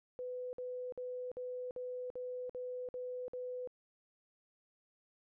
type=tone bursts; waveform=sine; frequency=500 Hz; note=B4; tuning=21 cents sharp; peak=-39 dBFS; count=9; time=0.19-3.674 s; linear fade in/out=0 ms; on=340 ms; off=53 ms; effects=none